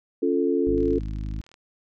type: chord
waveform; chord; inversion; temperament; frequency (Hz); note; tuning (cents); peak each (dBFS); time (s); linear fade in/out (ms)
sine; Db augmented; none; equal; 277.2 / 349.2 / 440; Db4 / F4 / A4; 0 / 0 / 0; -24; 0.22-0.99; 10
type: harmonic tone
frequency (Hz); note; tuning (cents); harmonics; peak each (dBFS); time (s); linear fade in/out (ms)
51.91; G#1; 0; 1 / 2 / 3 / 4 / 5 / 6; -29 / -35 / -39 / -41 / -43 / -45; 0.67-1.41; 0
type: click train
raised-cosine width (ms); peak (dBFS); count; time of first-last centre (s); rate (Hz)
0.2; -34; 31; 0.78-1.541; 39.4
effects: none